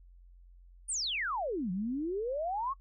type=exponential two-way sweep; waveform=sine; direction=down then up; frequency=9780 to 174.61 to 1137 Hz; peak=-31 dBFS; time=0.88-2.74 s; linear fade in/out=20 ms; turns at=1.71 s; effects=noise-tail reverb RT60 0.1 s tail -23 dB re dry + added 44 Hz sine -53 dBFS peak until 2.8 s